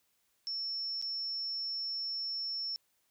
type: tone with dropouts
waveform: sine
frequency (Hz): 5400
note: E8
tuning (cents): +41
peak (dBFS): -34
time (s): 0.47-2.76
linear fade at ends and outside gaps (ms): 0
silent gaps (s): 1.015-1.024
effects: white hiss -75 dBFS RMS until 3.1 s